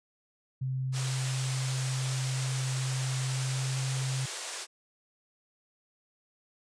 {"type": "tone with pitch glide", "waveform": "sine", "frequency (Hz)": [130.81, 131.8], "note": ["C3", "C3"], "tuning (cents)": [0, 13], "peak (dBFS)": -29, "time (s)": [0.61, 4.26], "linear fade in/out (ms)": 10, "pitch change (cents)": 13, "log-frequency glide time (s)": [3.43, 3.71]}
{"type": "band-pass noise", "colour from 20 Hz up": "white", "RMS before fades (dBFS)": -39, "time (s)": [0.92, 4.67], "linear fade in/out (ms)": 50, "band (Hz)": [350, 9100], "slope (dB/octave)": 48}
{"effects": []}